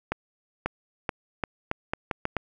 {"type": "accelerating click train", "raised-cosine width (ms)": 0.5, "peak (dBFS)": -11, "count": 9, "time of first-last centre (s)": [0.12, 2.367], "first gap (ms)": 540, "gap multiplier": 0.8, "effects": []}